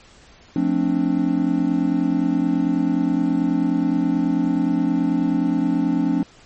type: chord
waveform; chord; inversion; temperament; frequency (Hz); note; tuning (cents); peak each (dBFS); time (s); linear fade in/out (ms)
triangle; D minor seventh; first; just; 176.2 / 220.2 / 264.3 / 293.7; F3 / A3 / C4 / D4; +16 / +2 / +18 / 0; -22 / -24 / -19 / -19; 0.56-6.23; 2
effects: pink hiss -49 dBFS RMS until 6.45 s + MP3 32 kbps